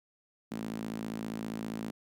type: tone with high-pass filter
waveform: sawtooth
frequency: 55 Hz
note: A1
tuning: in tune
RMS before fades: -38 dBFS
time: 0.51-1.91 s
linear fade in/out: 10 ms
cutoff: 220 Hz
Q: 3.5
effects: none